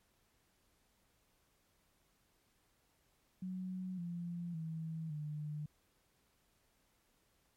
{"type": "tone with pitch steps", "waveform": "sine", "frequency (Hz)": [185, 172.61, 161.05, 150.27], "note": ["F#3", "F3", "E3", "D3"], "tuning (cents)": [0, -20, -40, 40], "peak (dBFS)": -39, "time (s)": [3.42, 5.66], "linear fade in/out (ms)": 5, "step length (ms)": 560, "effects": ["pink hiss -75 dBFS RMS until 7.56 s", "MP3 64 kbps"]}